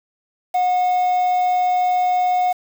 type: tone with quantisation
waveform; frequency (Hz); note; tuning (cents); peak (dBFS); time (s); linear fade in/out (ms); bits
triangle; 727; F#5; -31; -13; 0.54-2.53; 10; 6
effects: none